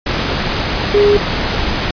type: tone in noise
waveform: sine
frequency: 410 Hz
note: G#4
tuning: 22 cents flat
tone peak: -7 dBFS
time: 0.94-1.17 s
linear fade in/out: 5 ms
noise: pink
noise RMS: -17 dBFS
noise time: 0.06-1.91 s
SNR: +7 dB
effects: resampled to 11025 Hz